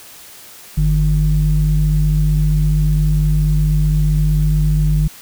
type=tone pair together; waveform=sine; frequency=48.03 / 152.5 Hz; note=G1 / D#3; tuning=-35 / -34 cents; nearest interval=octave + minor sixth; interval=2001 cents; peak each=-13 dBFS; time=0.77-5.08 s; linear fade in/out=10 ms; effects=tanh soft clip ceiling -5 dBFS + white hiss -39 dBFS RMS until 5.21 s